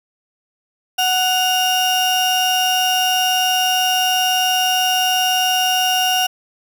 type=tone pair together; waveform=35% pulse; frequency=740 / 2817 Hz; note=F#5 / F7; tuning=0 / +14 cents; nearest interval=octave + major seventh; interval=2314 cents; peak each=-16 dBFS; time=0.98-6.27 s; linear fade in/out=10 ms; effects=none